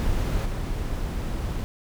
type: noise with level steps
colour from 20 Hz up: brown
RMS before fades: -24 / -28 dBFS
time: 0-1.64 s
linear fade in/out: 0 ms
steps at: 0.45 s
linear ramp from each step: 10 ms
effects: none